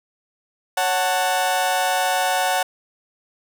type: chord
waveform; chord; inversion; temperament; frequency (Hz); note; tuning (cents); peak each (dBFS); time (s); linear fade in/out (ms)
sawtooth; F# minor; second; just; 555 / 740 / 888; C#5 / F#5 / A5; +2 / 0 / +16; -22 / -16 / -21; 0.77-2.63; 5
effects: none